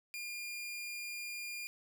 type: tone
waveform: sawtooth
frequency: 2411 Hz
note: D7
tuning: 45 cents sharp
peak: -37 dBFS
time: 0.14-1.67 s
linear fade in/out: 0 ms
effects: none